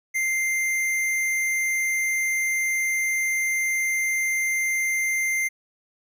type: tone with tanh clipping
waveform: sine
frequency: 2093 Hz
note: C7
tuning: in tune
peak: -23 dBFS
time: 0.14-5.49 s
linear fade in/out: 20 ms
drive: 18 dB
effects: none